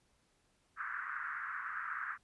white band-pass noise, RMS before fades -41 dBFS, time 0.76-2.18 s, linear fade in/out 50 ms, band 1200 to 1700 Hz, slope 48 dB/octave, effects pink hiss -74 dBFS RMS until 2.23 s + resampled to 24000 Hz

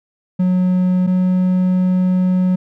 triangle tone pair in turn, 182.7 / 183.54 Hz, F#3 / F#3, -22 / -14 cents, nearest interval unison, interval 8 cents, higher second, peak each -10 dBFS, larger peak neither, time 0.39-1.07 / 1.07-2.56 s, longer second, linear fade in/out 10 ms, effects none

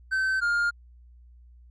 triangle tone pair in turn, 1539 / 1410.5 Hz, G6 / F6, -32 / +17 cents, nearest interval major second, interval 151 cents, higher first, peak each -21 / -20 dBFS, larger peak second, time 0.11-0.41 / 0.41-0.71 s, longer neither, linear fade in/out 20 ms, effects added 60 Hz sine -49 dBFS peak until 1.7 s + resampled to 24000 Hz

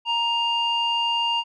square tone with low-pass filter, 936 Hz, A#5, 7 cents sharp, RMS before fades -23 dBFS, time 0.05-1.44 s, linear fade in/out 50 ms, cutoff 3200 Hz, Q 7.3, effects none

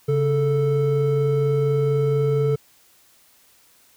triangle tone pair together, 138.59 / 440 Hz, C#3 / A4, 0 / 0 cents, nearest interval octave + minor sixth, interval 2000 cents, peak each -18 dBFS, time 0.08-2.56 s, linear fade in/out 10 ms, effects white hiss -56 dBFS RMS until 3.96 s

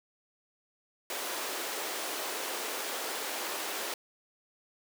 pink high-pass noise, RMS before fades -36 dBFS, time 1.1-3.94 s, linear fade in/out 2 ms, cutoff 360 Hz, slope 24 dB/octave, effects none

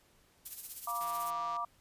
violet noise with tremolo, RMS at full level -39 dBFS, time 0.45-1.31 s, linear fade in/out 10 ms, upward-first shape sine, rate 16 Hz, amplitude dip 60%
sine chord, Bb major, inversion second, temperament equal with one note detuned, 698.5 / 956.3 / 1174.7 Hz, F5 / Bb5 / D6, 0 / +44 / 0 cents, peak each -41 / -40 / -35 dBFS, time 0.87-1.65 s, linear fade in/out 5 ms
click train, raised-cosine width 0.2 ms, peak -34 dBFS, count 91, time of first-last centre 1.01-1.566 s, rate 162 Hz
effects pink hiss -67 dBFS RMS until 1.8 s + resampled to 32000 Hz

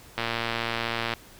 click train, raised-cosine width 0.3 ms, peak -11 dBFS, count 112, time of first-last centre 0.18-1.137 s, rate 116 Hz, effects pink hiss -50 dBFS RMS until 1.39 s

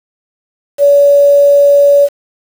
sine tone with quantisation, 569 Hz, C#5, 45 cents sharp, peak -3 dBFS, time 0.78-2.09 s, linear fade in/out 50 ms, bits 5, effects none

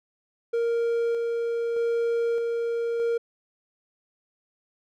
triangle tone with tremolo, 466.2 Hz, A#4, in tune, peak -20 dBFS, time 0.53-3.18 s, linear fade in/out 10 ms, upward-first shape square, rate 0.81 Hz, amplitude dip 25%, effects none

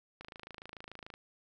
click train, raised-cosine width 0.3 ms, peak -30 dBFS, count 26, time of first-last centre 0.21-1.139 s, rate 26.9 Hz, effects none

